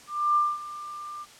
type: tone with ADSR envelope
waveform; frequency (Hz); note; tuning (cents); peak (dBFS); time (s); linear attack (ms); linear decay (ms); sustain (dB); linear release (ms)
sine; 1191; D6; +24; -18; 0.07-1.26; 290; 220; -17; 40
effects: white hiss -50 dBFS RMS until 1.39 s + low-pass 8000 Hz 12 dB/octave